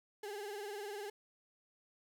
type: tone with vibrato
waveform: 35% pulse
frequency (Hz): 410.1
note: G#4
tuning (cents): -22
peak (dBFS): -40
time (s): 0.23-1.1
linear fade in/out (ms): 5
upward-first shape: sine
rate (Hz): 20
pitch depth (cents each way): 84
effects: 13-bit